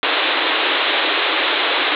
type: band-pass noise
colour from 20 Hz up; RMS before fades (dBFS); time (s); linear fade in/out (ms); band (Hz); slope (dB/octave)
white; -18; 0.03-1.95; 0; 280 to 3900; 96
effects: none